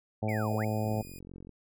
harmonic tone, 107.8 Hz, A2, 35 cents flat, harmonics 1 / 2 / 3 / 4 / 5 / 6 / 7 / 8, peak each -31 / -34 / -41 / -40 / -38 / -39 / -39 / -46 dBFS, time 0.22-1.02 s, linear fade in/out 10 ms
sine linear two-way sweep, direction down then up, 2372 to 400 to 2372 Hz, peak -37 dBFS, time 0.28-0.65 s, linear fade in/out 5 ms, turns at 0.55 s
5% pulse tone, 2462 Hz, D#7, 19 cents flat, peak -39 dBFS, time 0.29-1.19 s, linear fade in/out 0 ms
click train, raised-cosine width 3 ms, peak -34 dBFS, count 30, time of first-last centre 0.85-1.493 s, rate 45.1 Hz
effects none

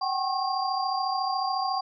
sine tone cluster, 758 / 792 / 1086 / 4761 Hz, F#5 / G5 / C#6 / D8, +42 / +18 / -36 / +23 cents, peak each -29 / -31 / -30 / -34 dBFS, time 0.01-1.81 s, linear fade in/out 10 ms, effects none

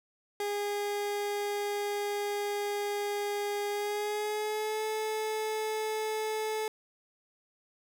30% pulse tone with pitch glide, 409.6 to 434 Hz, G#4 to A4, -24 to -24 cents, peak -28 dBFS, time 0.4-6.68 s, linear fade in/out 2 ms, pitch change +100 cents, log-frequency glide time 3.7-4.85 s, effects none

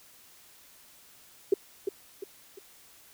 sine tone with echo, 392 Hz, G4, in tune, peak -17 dBFS, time 1.52-1.54 s, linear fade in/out 5 ms, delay 350 ms, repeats 3, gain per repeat -8 dB, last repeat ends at 2.59 s, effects white hiss -56 dBFS RMS until 3.13 s

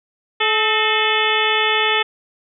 harmonic tone with a mistuned harmonic, 432.2 Hz, A4, 31 cents flat, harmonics 1 / 2 / 3 / 4 / 5 / 6 / 7 / 8, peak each -23 / -23 / -23 / -23 / -23 / -23 / -23 / -23 dBFS, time 0.4-2.03 s, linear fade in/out 10 ms, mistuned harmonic 4, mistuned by +71 cents, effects none

